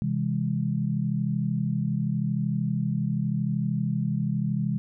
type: chord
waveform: sine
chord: C augmented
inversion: none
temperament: just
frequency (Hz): 130.81 / 163.52 / 204.4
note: C3 / E3 / G#3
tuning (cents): 0 / -14 / -27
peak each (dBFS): -28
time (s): 0.02-4.78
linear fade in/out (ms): 0
effects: none